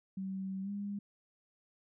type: tone with pitch glide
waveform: sine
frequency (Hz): 191.4 to 202.3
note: G3 to G#3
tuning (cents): -41 to -45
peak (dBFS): -36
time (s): 0.17-0.99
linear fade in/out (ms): 5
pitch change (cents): +96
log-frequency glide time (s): 0.62-0.7
effects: none